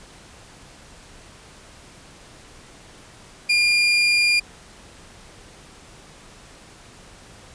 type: tone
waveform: 30% pulse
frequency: 2410 Hz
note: D7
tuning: 44 cents sharp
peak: -13 dBFS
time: 3.49-4.4 s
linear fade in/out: 10 ms
effects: pink hiss -46 dBFS RMS until 7.54 s + resampled to 22050 Hz

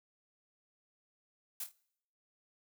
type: noise with echo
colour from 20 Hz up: blue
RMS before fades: -39 dBFS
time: 1.6-1.64 s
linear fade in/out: 5 ms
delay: 26 ms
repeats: 3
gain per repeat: -8 dB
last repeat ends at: 1.718 s
effects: noise-tail reverb RT60 0.7 s tail -23 dB re dry

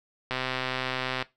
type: click train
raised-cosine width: 0.3 ms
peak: -13 dBFS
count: 119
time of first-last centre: 0.31-1.225 s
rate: 129 Hz
effects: noise-tail reverb RT60 0.2 s tail -17 dB re dry

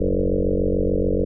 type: tone with frequency modulation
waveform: sine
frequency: 250.5 Hz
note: B3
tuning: 25 cents sharp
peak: -17 dBFS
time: 0-1.25 s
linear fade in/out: 10 ms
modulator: 46.9 Hz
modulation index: 5.9
effects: none

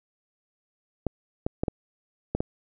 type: clicks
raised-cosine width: 2 ms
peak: -12 dBFS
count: 6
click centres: 1.067 / 1.465 / 1.635 / 1.682 / 2.35 / 2.405 s
effects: none

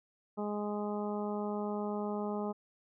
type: harmonic tone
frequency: 207.7 Hz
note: G#3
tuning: in tune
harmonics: 1 / 2 / 3 / 4 / 5 / 6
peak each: -36 / -38 / -42 / -42 / -47 / -48 dBFS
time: 0.37-2.53 s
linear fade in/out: 20 ms
effects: none

